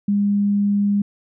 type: tone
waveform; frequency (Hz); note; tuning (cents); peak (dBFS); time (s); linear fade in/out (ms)
sine; 202.9; G#3; -40; -15; 0.08-1.02; 5
effects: none